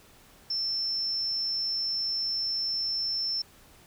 sine tone, 5350 Hz, E8, 25 cents sharp, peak -27 dBFS, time 0.5-3.42 s, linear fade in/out 5 ms, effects pink hiss -56 dBFS RMS until 3.86 s

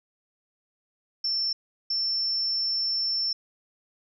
sine tone bursts at uneven times, 5380 Hz, E8, 34 cents sharp, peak -24 dBFS, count 2, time 1.24-1.53 / 1.9-3.33 s, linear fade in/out 5 ms, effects none

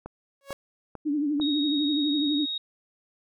click train, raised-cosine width 1 ms, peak -23 dBFS, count 4, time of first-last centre 0.06-1.399 s, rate 2.24 Hz
sawtooth tone with exponential growth, 554.4 Hz, C#5, in tune, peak -26 dBFS, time 0.41-0.53 s, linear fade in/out 1 ms, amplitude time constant 25 ms
sine tone with vibrato, 293.7 Hz, D4, in tune, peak -23 dBFS, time 1.05-2.46 s, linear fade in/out 20 ms, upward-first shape triangle, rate 12 Hz, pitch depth 98 cents each way
sine tone, 3761 Hz, A#7, 15 cents sharp, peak -28 dBFS, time 1.41-2.58 s, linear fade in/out 5 ms
effects none

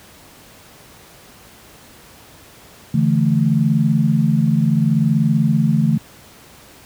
sine chord, D suspended second, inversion none, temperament equal with one note detuned, 144.14 / 164.81 / 220 Hz, D3 / E3 / A3, -32 / 0 / 0 cents, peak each -17 dBFS, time 2.94-5.98 s, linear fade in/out 5 ms, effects pink hiss -44 dBFS RMS until 6.85 s + high-pass 60 Hz 12 dB/octave

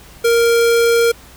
square tone, 466.2 Hz, A#4, in tune, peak -11 dBFS, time 0.24-1.12 s, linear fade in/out 10 ms, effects added 60 Hz sine -45 dBFS peak until 1.36 s + pink hiss -42 dBFS RMS until 1.36 s

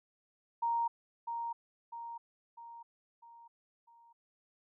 sine tone with echo, 932.3 Hz, A#5, in tune, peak -29 dBFS, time 0.62-0.88 s, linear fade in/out 10 ms, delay 650 ms, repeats 5, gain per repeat -6 dB, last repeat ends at 4.13 s, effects none

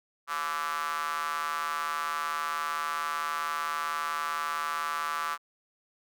square tone with high-pass filter, 77.78 Hz, D#2, in tune, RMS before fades -32 dBFS, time 0.27-5.38 s, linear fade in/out 50 ms, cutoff 1200 Hz, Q 5.9, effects none

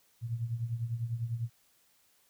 sine tone with tremolo, 116.54 Hz, A#2, in tune, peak -28 dBFS, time 0.21-1.5 s, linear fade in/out 50 ms, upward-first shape triangle, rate 10 Hz, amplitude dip 80%, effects white hiss -68 dBFS RMS until 2.29 s

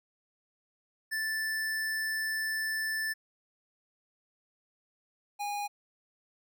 square tone pair in turn, 1760 / 819.9 Hz, A6 / G#5, 0 / -22 cents, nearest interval octave + minor second, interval 1322 cents, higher first, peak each -31 / -33 dBFS, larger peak first, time 1.11-3.14 / 5.39-5.68 s, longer first, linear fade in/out 20 ms, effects none

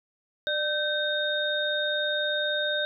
sine tone cluster, 596 / 1544 / 3695 Hz, D5 / G6 / A#7, +25 / -27 / -16 cents, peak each -29 dBFS, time 0.47-2.85 s, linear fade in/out 0 ms, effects none

